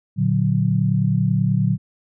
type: chord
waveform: sine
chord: Bb augmented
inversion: none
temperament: equal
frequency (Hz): 116.54 / 146.83 / 185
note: Bb2 / D3 / F#3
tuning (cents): 0 / 0 / 0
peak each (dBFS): -20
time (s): 0.16-1.78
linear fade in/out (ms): 50
effects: none